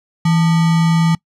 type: tone with sample-and-hold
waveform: sine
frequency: 164.81 Hz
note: E3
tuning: in tune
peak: -10 dBFS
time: 0.25-1.15 s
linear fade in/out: 5 ms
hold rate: 1050 Hz
effects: noise-tail reverb RT60 0.1 s tail -24 dB re dry + low-pass 7000 Hz 12 dB/octave